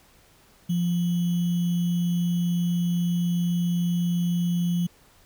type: tone with sample-and-hold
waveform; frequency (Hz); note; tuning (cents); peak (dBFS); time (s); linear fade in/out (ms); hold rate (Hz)
sine; 173.8; F3; -8; -21; 0.69-4.87; 10; 3150
effects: pink hiss -57 dBFS RMS until 5.25 s